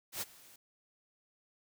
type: noise with ADSR envelope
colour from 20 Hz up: white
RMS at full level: -36 dBFS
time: 0.12-0.56 s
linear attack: 94 ms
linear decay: 30 ms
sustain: -22 dB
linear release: 4 ms
effects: none